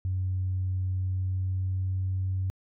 sine tone with pitch glide, 93 to 94.13 Hz, F#2 to F#2, +9 to +30 cents, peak -25 dBFS, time 0.05-2.5 s, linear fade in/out 0 ms, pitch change +21 cents, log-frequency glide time 0.87-2.31 s, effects tanh soft clip ceiling -21 dBFS

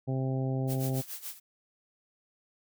harmonic tone, 131.9 Hz, C3, 14 cents sharp, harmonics 1 / 2 / 3 / 4 / 5 / 6, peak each -29 / -35 / -39 / -41 / -43 / -45 dBFS, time 0.07-1.02 s, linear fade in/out 20 ms
blue noise with tremolo, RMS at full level -38 dBFS, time 0.67-1.4 s, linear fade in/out 50 ms, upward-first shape sine, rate 7 Hz, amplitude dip 80%
effects none

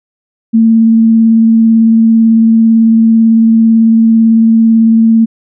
sine tone with vibrato, 225.4 Hz, A3, 42 cents sharp, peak -3 dBFS, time 0.53-5.26 s, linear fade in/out 20 ms, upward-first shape triangle, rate 18 Hz, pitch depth 16 cents each way, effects none

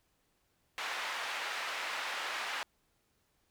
white band-pass noise, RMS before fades -38 dBFS, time 0.78-2.63 s, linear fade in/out 0 ms, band 810 to 2300 Hz, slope 12 dB/octave, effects pink hiss -75 dBFS RMS until 3.5 s

